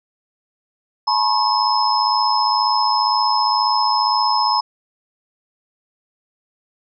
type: tone cluster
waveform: sine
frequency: 855 / 970 / 1072 / 5170 Hz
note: A5 / B5 / C6 / E8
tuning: -50 / -31 / +42 / -34 cents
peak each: -20 dBFS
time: 1.07-4.61 s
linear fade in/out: 10 ms
effects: none